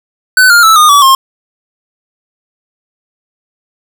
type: tone with pitch steps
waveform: square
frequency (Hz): 1509 / 1407.9 / 1313.7 / 1225.7 / 1143.6 / 1067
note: F#6 / F6 / E6 / D#6 / D6 / C6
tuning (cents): +34 / +14 / -6 / -26 / -46 / +34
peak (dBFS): -3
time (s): 0.37-1.15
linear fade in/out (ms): 2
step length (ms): 130
effects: none